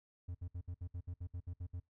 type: tone bursts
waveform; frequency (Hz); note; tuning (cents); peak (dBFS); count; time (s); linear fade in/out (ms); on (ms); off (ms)
triangle; 88; F2; +14; -38; 12; 0.28-1.801; 10; 69; 63
effects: noise-tail reverb RT60 0.2 s tail -24 dB re dry